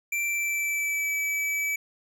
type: tone with pitch glide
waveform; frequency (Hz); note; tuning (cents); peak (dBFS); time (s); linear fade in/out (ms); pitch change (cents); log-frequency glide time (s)
square; 2349 to 2298; D7 to D7; 0 to -38; -26; 0.12-1.76; 5; -38; 0.24-1.11
effects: none